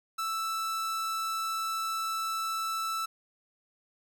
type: tone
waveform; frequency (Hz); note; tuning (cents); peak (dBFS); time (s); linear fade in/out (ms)
45% pulse; 1321; E6; +3; -30; 0.18-3.06; 10
effects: none